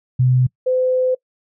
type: tone pair in turn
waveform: sine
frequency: 127.1 / 510.8 Hz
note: C3 / C5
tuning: -50 / -42 cents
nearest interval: 2 octaves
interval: 2408 cents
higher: second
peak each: -11 / -14 dBFS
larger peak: first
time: 0.19-0.47 / 0.66-1.15 s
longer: second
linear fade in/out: 10 ms
effects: noise-tail reverb RT60 0.1 s tail -24 dB re dry